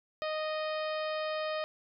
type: harmonic tone with a mistuned harmonic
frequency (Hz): 620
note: D#5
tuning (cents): -6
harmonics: 1 / 2 / 3 / 4 / 5 / 6 / 7 / 8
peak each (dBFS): -33 / -39 / -43 / -45 / -47 / -49 / -50 / -51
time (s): 0.22-1.64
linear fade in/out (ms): 0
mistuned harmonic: 7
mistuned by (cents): -19
effects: none